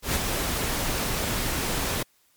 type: noise with ADSR envelope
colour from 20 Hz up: pink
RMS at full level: -23 dBFS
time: 0.02-2.03 s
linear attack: 120 ms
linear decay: 41 ms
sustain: -4 dB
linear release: 7 ms
effects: white hiss -64 dBFS RMS until 2.36 s + MP3 96 kbps